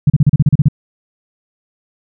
sine tone bursts, 145.1 Hz, D3, 21 cents flat, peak -4 dBFS, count 10, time 0.07-0.685 s, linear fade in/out 5 ms, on 30 ms, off 35 ms, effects none

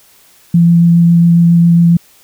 sine tone with vibrato, 170 Hz, F3, 46 cents flat, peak -4 dBFS, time 0.54-1.97 s, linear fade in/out 5 ms, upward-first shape sine, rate 7.3 Hz, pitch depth 9 cents each way, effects white hiss -46 dBFS RMS until 2.23 s

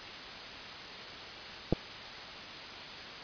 clicks, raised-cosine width 2 ms, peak -12 / -19 dBFS, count 2, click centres 1.726 / 1.732 s, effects white hiss -43 dBFS RMS until 3.23 s + resampled to 11025 Hz

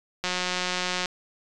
click train, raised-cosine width 0.2 ms, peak -10 dBFS, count 149, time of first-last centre 0.24-1.058 s, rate 181 Hz, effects resampled to 24000 Hz

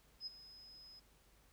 sine tone with ADSR envelope, 5070 Hz, D#8, 32 cents sharp, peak -40 dBFS, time 0.2-1 s, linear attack 65 ms, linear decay 20 ms, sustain -15 dB, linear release 13 ms, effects added 50 Hz sine -70 dBFS peak until 1.52 s + pink hiss -70 dBFS RMS until 1.52 s

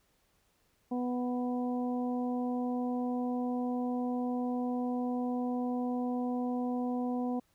harmonic tone, 247.3 Hz, B3, 3 cents sharp, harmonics 1 / 2 / 3 / 4, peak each -31 / -39 / -40 / -47 dBFS, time 0.91-7.4 s, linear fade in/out 10 ms, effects pink hiss -72 dBFS RMS until 7.54 s

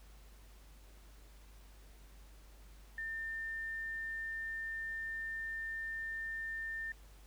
sine tone, 1800 Hz, A6, 39 cents sharp, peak -38 dBFS, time 2.98-6.92 s, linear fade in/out 2 ms, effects added 50 Hz sine -55 dBFS peak until 7.26 s + pink hiss -64 dBFS RMS until 7.26 s

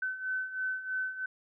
sine beating tone pair, 1518 / 1521.1 Hz, F#6 / F#6, +44 / +47 cents, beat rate 3.1 Hz, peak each -38 / -33 dBFS, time 0.02-1.26 s, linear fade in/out 5 ms, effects none

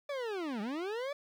40% pulse linear two-way sweep, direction down then up, 587.3 to 196 to 587.3 Hz, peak -34 dBFS, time 0.09-1.13 s, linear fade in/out 5 ms, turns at 0.61 s, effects low-pass 4000 Hz 12 dB/octave + 10-bit

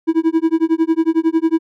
triangle tone with tremolo, 325.2 Hz, E4, 23 cents flat, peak -7 dBFS, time 0.07-1.59 s, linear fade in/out 20 ms, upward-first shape sine, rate 11 Hz, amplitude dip 100%, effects none

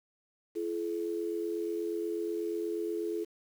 sine tone pair together, 338.7 / 427 Hz, E4 / G#4, +47 / +48 cents, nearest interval major third, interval 401 cents, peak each -34 / -34 dBFS, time 0.55-3.25 s, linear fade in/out 20 ms, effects 9-bit

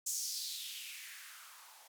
violet noise with band-pass filter sweep, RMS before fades -44 dBFS, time 0.06-1.88 s, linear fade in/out 10 ms, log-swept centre 7000 to 730 Hz, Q 3.2, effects none

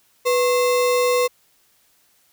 sine tone with sample-and-hold, 493.9 Hz, B4, in tune, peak -15 dBFS, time 0.25-1.28 s, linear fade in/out 20 ms, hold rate 1575 Hz, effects white hiss -60 dBFS RMS until 2.32 s

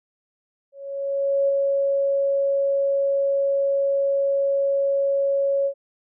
sine tone with ADSR envelope, 554.4 Hz, C#5, in tune, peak -16 dBFS, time 0.72-5.74 s, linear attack 770 ms, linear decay 6 ms, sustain -2 dB, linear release 80 ms, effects none

